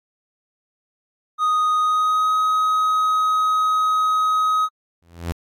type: tone with pitch glide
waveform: triangle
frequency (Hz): 1244.5 to 1264.1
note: D#6 to D#6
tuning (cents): 0 to +27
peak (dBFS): -14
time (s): 1.38-4.69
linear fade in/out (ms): 50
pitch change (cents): +27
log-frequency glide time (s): 1.8-2.34
type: tone with exponential growth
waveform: sawtooth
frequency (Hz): 85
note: F2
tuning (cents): -46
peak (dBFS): -15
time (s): 5.02-5.32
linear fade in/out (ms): 0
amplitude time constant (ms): 65
effects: AAC 64 kbps